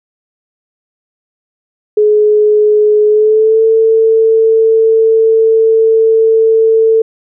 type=tone with pitch glide; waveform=sine; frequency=422.7 to 446.3 Hz; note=G#4 to A4; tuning=+31 to +25 cents; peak=-5 dBFS; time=1.97-7.02 s; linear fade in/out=5 ms; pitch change=+94 cents; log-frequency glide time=3.08-3.63 s; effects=none